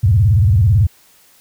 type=tone with vibrato; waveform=sine; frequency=98.5 Hz; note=G2; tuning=9 cents sharp; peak=-8 dBFS; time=0.03-0.87 s; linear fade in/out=10 ms; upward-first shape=square; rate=18 Hz; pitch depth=260 cents each way; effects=white hiss -50 dBFS RMS until 1.4 s